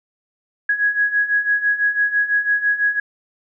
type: beating tone pair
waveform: sine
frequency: 1661.2 / 1667.2 Hz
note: G#6 / G#6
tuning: 0 / +6 cents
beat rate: 6 Hz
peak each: -21 / -17 dBFS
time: 0.69-3 s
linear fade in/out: 5 ms
effects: none